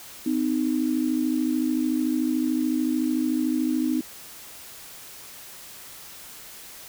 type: tone pair together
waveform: sine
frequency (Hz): 255.1 / 308.7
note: C4 / D#4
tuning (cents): -44 / -14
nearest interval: minor third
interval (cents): 330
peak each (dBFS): -24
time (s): 0.26-4.01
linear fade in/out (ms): 5
effects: white hiss -43 dBFS RMS until 6.88 s